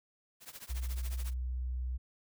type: noise with tremolo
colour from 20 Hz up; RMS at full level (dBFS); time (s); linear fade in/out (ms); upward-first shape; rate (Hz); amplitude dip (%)
white; -45; 0.4-1.34; 50; triangle; 14; 95
type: tone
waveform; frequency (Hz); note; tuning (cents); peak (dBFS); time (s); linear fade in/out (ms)
sine; 62.6; B1; +24; -33; 0.69-1.98; 20
effects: none